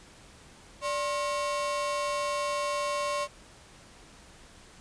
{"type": "ring-modulated tone", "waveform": "45% pulse", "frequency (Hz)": 828, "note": "G#5", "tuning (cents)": -5, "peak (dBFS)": -25, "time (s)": [0.81, 3.28], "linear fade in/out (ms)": 50, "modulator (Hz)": 244, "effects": ["pink hiss -53 dBFS RMS until 4.8 s", "resampled to 22050 Hz"]}